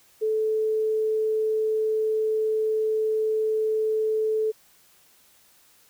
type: tone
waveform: sine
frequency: 435.8 Hz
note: A4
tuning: 17 cents flat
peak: -21 dBFS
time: 0.21-4.52 s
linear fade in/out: 20 ms
effects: white hiss -58 dBFS RMS until 5.89 s